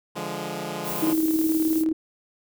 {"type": "chord", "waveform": "10% pulse", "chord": "D diminished", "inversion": "none", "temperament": "equal with one note detuned", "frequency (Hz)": [146.83, 172.91, 207.7], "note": ["D3", "F3", "Ab3"], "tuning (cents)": [0, -17, 0], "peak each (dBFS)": [-27, -25, -25], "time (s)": [0.15, 1.14], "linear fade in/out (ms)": 20}
{"type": "noise", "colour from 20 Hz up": "violet", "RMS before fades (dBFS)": -32, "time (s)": [0.83, 1.85], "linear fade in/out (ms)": 50}
{"type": "tone with tremolo", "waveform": "sine", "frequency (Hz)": 318.5, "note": "D#4", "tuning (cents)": 41, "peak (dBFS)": -18, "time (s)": [1.02, 1.93], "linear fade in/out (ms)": 10, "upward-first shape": "square", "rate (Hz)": 19, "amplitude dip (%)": 40}
{"effects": []}